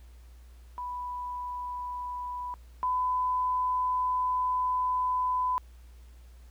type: tone pair in turn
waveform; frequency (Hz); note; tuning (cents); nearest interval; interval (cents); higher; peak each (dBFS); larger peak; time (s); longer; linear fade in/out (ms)
sine; 987.8 / 1004.5; B5 / B5; 0 / +29; unison; 29; second; -33 / -25; second; 0.78-2.54 / 2.83-5.58; second; 0
effects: added 60 Hz sine -48 dBFS peak until 6.5 s + pink hiss -64 dBFS RMS until 6.5 s